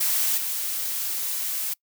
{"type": "noise with level steps", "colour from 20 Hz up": "blue", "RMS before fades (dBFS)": [-23, -28], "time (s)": [0, 1.74], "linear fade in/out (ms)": 10, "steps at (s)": 0.37, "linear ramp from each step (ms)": 10, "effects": ["noise-tail reverb RT60 0.1 s tail -25 dB re dry"]}